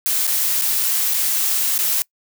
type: noise with dropouts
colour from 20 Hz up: blue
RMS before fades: -19 dBFS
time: 0.06-2.02 s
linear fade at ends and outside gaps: 0 ms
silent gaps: 0.268-0.276 / 0.613-0.62 / 1.138-1.142 / 1.779-1.789 s
effects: noise-tail reverb RT60 0.1 s tail -24 dB re dry